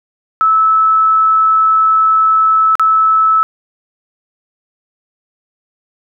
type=tone with dropouts; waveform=sine; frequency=1305 Hz; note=E6; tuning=18 cents flat; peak=-7 dBFS; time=0.41-3.43 s; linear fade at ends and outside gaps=0 ms; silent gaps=2.754-2.796 s; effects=none